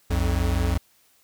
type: tone pair together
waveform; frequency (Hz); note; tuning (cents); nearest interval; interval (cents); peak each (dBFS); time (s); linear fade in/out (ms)
square; 61 / 86.48; B1 / F2; -21 / -16; tritone; 605; -24; 0.1-0.78; 10
effects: white hiss -61 dBFS RMS until 1.23 s